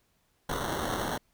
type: noise with sample-and-hold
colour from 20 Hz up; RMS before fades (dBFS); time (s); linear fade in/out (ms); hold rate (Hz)
violet; -32; 0.49-1.18; 5; 2450
effects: pink hiss -71 dBFS RMS until 1.33 s